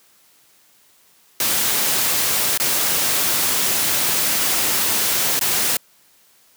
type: noise with dropouts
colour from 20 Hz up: white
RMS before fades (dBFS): -19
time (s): 1.4-5.77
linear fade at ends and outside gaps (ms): 2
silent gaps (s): 2.576-2.599 / 5.393-5.411
effects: white hiss -55 dBFS RMS until 6.56 s + high-pass 100 Hz 12 dB/octave